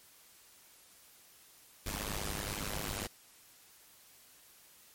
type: noise with amplitude modulation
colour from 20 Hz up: pink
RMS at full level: -34 dBFS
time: 1.86-3.07 s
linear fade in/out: 5 ms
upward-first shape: sine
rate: 102 Hz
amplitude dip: 95%
effects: white hiss -60 dBFS RMS until 4.94 s + MP3 64 kbps